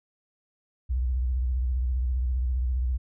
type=tone with vibrato; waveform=sine; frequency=62.7 Hz; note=B1; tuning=27 cents sharp; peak=-23 dBFS; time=0.89-2.98 s; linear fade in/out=20 ms; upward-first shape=square; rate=15 Hz; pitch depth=93 cents each way; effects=none